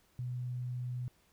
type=tone; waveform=sine; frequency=124.2 Hz; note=B2; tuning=10 cents sharp; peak=-35 dBFS; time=0.19-1.08 s; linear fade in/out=0 ms; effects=pink hiss -69 dBFS RMS until 1.32 s